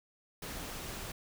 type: noise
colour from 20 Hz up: pink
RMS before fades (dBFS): -42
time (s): 0.42-1.12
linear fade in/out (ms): 5
effects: none